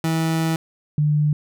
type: tone pair in turn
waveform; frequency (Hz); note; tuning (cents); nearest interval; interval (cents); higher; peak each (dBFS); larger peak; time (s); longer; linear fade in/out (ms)
30% pulse / sine; 162.1 / 149.44; E3 / D3; -29 / +30; minor second; 141; first; -16 / -15; second; 0.04-0.56 / 0.98-1.33; first; 2
effects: none